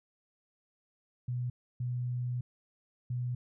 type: tone bursts at uneven times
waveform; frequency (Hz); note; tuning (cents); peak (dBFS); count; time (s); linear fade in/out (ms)
sine; 123.47; B2; 0; -31; 3; 1.28-1.5 / 1.8-2.41 / 3.1-3.35; 5
effects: none